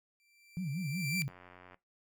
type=tone with exponential growth; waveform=sawtooth; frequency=2349 Hz; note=D7; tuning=in tune; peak=-28 dBFS; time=0.2-1.22 s; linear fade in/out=0 ms; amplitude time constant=220 ms
type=tone with vibrato; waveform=sine; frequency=160 Hz; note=D#3; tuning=49 cents sharp; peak=-33 dBFS; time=0.57-1.28 s; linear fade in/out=0 ms; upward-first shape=sine; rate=5.4 Hz; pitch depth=290 cents each way
type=click train; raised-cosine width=0.5 ms; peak=-38 dBFS; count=42; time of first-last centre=1.29-1.744 s; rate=90.3 Hz
effects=noise-tail reverb RT60 0.2 s tail -19 dB re dry